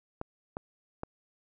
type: clicks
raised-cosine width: 1 ms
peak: -21 dBFS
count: 3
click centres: 0.214 / 0.569 / 1.034 s
effects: none